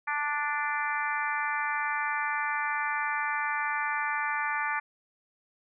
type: harmonic tone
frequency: 293.7 Hz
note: D4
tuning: in tune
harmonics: 3 / 4 / 5 / 6 / 7 / 8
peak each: -33 / -34 / -35 / -33 / -37 / -38 dBFS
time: 0.07-4.8 s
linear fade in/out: 10 ms
effects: none